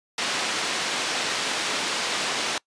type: band-pass noise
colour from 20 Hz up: white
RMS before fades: -27 dBFS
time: 0.18-2.58 s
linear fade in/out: 2 ms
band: 230 to 4500 Hz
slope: 12 dB/octave
effects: noise-tail reverb RT60 0.1 s tail -24 dB re dry + resampled to 22050 Hz